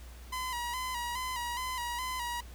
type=tone with vibrato; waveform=sawtooth; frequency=987.8 Hz; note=B5; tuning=in tune; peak=-30 dBFS; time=0.32-2.41 s; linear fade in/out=10 ms; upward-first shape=square; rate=2.4 Hz; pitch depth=54 cents each way; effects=added 60 Hz sine -46 dBFS peak until 2.54 s + pink hiss -55 dBFS RMS until 2.54 s